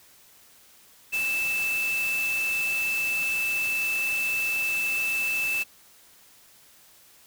sine tone in noise, 2637 Hz, E7, in tune, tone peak -24 dBFS, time 1.12-5.64 s, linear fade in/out 20 ms, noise white, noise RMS -36 dBFS, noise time 1.12-5.64 s, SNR +9 dB, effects white hiss -55 dBFS RMS until 7.26 s

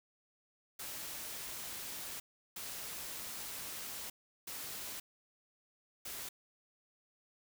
white noise bursts at uneven times, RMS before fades -44 dBFS, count 4, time 0.79-2.2 / 2.56-4.1 / 4.47-5 / 6.05-6.29 s, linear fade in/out 5 ms, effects none

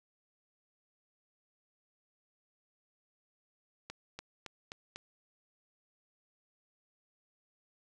accelerating click train, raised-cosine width 0.2 ms, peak -25 dBFS, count 5, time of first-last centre 3.9-4.96 s, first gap 290 ms, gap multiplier 0.94, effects none

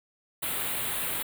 white band-stop noise, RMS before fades -31 dBFS, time 0.42-1.23 s, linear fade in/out 10 ms, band 3900 to 8400 Hz, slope 48 dB/octave, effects none

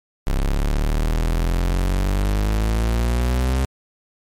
40% pulse exponential sweep, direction up, 33.21 to 66.2 Hz, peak -16 dBFS, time 0.27-3.65 s, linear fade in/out 0 ms, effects MP3 64 kbps

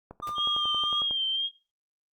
click train, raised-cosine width 1 ms, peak -27 dBFS, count 12, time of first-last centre 0.11-1.11 s, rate 11 Hz
triangle tone, 1200 Hz, D6, 37 cents sharp, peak -30 dBFS, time 0.22-1.02 s, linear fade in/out 10 ms
pink noise with exponential decay, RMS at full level -39 dBFS, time 0.27-0.38 s, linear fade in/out 1 ms, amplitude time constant 23 ms
sine tone with vibrato, 3197 Hz, G7, 33 cents sharp, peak -25 dBFS, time 0.35-1.5 s, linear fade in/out 50 ms, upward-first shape sine, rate 1.9 Hz, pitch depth 42 cents each way
effects noise-tail reverb RT60 0.3 s tail -18 dB re dry + Opus 48 kbps

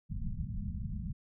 pink low-pass noise, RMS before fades -37 dBFS, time 0.09-1.13 s, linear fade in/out 20 ms, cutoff 220 Hz, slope 96 dB/octave, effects none

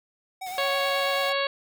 square tone with vibrato, 742 Hz, F#5, 5 cents sharp, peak -33 dBFS, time 0.41-1.33 s, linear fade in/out 10 ms, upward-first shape sine, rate 9.2 Hz, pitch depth 50 cents each way
white noise, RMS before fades -44 dBFS, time 0.46-1.3 s, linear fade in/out 5 ms
harmonic tone, 554.4 Hz, C#5, in tune, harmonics 1 / 2 / 3 / 4 / 5 / 6 / 7 / 8, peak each -27 / -30 / -32 / -33 / -34 / -35 / -35 / -36 dBFS, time 0.58-1.47 s, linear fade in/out 2 ms
effects none

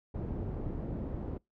pink low-pass noise, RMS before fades -37 dBFS, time 0.14-1.38 s, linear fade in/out 10 ms, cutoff 420 Hz, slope 12 dB/octave, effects noise-tail reverb RT60 0.2 s tail -26 dB re dry

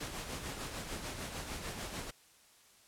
pink noise with tremolo, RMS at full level -40 dBFS, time 0-2.11 s, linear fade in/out 10 ms, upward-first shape sine, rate 6.7 Hz, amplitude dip 45%, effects white hiss -63 dBFS RMS until 2.87 s + low-pass 11000 Hz 12 dB/octave

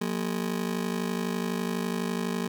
30% pulse ring-modulated tone, 207.7 Hz, G#3, in tune, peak -22 dBFS, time 0.01-2.48 s, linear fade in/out 5 ms, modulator 26 Hz, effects none

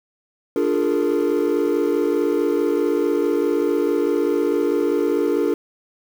triangle chord, Bb dominant seventh, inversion first, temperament equal with one note detuned, 293.7 / 349.2 / 415.3 / 460 Hz, D4 / F4 / Ab4 / Bb4, 0 / 0 / 0 / -23 cents, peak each -20 dBFS, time 0.56-5.54 s, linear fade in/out 2 ms, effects tanh soft clip ceiling -8 dBFS + 7-bit

